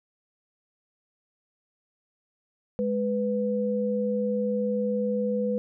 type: tone pair together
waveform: sine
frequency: 208.4 / 495.7 Hz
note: G#3 / B4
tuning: +6 / +6 cents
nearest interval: octave + minor third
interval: 1500 cents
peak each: -27 / -26 dBFS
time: 2.79-5.58 s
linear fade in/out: 0 ms
effects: none